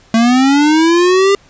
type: linear sweep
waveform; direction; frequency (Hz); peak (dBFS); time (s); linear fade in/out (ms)
square; up; 222.4 to 402; -8; 0.14-1.35; 2
effects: pink hiss -47 dBFS RMS until 1.49 s + resampled to 16000 Hz